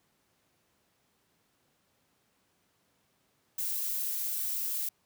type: noise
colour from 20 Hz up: violet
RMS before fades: -33 dBFS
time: 3.58-4.89 s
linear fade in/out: 5 ms
effects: pink hiss -72 dBFS RMS until 5.05 s + high-pass 100 Hz 12 dB/octave